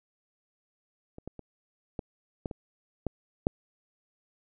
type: clicks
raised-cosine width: 2 ms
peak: -30 / -25 / -29 / -20 / -19 / -24 / -16 / -10 dBFS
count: 8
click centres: 1.184 / 1.276 / 1.393 / 1.992 / 2.458 / 2.512 / 3.067 / 3.469 s
effects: none